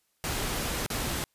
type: noise with dropouts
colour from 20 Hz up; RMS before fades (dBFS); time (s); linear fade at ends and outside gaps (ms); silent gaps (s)
pink; -31; 0.24-1.24; 0; 0.863-0.902
effects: white hiss -73 dBFS RMS until 1.34 s + resampled to 32000 Hz